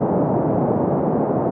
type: band-pass noise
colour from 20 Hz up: pink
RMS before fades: -19 dBFS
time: 0-1.51 s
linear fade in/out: 20 ms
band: 140 to 790 Hz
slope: 24 dB/octave
effects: none